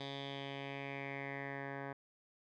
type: tone with low-pass filter sweep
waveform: 10% pulse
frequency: 138.59 Hz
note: C#3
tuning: in tune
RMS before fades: -44 dBFS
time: 0-1.93 s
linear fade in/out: 5 ms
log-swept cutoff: 3800 to 1500 Hz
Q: 4.4
effects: none